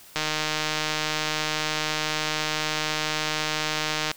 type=click train; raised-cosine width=0.2 ms; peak=-8 dBFS; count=610; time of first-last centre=0.16-4.115 s; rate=154 Hz; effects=white hiss -49 dBFS RMS until 4.16 s